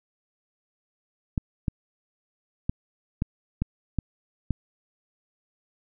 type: clicks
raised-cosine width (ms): 5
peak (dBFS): -12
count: 7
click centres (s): 1.378 / 1.682 / 2.695 / 3.221 / 3.62 / 3.987 / 4.507
effects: none